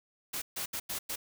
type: noise bursts at uneven times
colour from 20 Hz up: white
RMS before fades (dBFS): -36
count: 5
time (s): 0.33-0.42 / 0.56-0.66 / 0.73-0.8 / 0.89-0.99 / 1.09-1.16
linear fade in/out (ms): 10
effects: none